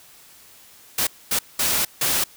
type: noise bursts at uneven times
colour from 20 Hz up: white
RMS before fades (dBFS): -21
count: 4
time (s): 0.98-1.07 / 1.31-1.39 / 1.59-1.85 / 2.01-2.24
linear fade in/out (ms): 5
effects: white hiss -49 dBFS RMS until 2.36 s